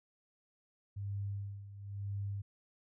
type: tone with tremolo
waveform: sine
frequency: 100 Hz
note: G2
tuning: 35 cents sharp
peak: -35 dBFS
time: 0.96-2.42 s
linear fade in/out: 10 ms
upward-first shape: sine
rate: 1 Hz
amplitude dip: 75%
effects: none